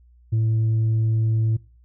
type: tone with tanh clipping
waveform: sine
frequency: 111.3 Hz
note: A2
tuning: 20 cents sharp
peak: -18 dBFS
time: 0.32-1.57 s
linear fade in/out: 10 ms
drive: 2 dB
effects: noise-tail reverb RT60 0.4 s tail -24 dB re dry + added 60 Hz sine -50 dBFS peak until 1.84 s